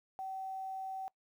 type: tone with quantisation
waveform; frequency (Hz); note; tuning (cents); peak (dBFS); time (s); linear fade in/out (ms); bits
sine; 765; G5; -42; -38; 0.19-1.08; 0; 11
effects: noise-tail reverb RT60 0.1 s tail -24 dB re dry